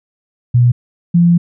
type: tone pair in turn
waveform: sine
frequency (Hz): 121.7 / 172.11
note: B2 / F3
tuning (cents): -25 / -25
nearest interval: tritone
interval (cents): 600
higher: second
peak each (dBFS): -6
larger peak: neither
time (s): 0.54-0.72 / 1.14-1.38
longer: second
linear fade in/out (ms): 10
effects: none